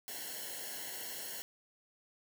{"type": "noise with comb filter", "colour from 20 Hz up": "white", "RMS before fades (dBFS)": -43, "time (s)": [0.08, 1.42], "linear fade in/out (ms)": 0, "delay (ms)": 0.82, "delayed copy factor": -0.9, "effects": []}